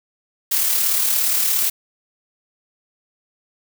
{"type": "noise with amplitude modulation", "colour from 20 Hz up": "blue", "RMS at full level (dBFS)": -17, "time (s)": [0.51, 1.7], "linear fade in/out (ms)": 10, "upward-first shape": "sine", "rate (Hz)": 37.2, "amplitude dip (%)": 35, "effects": []}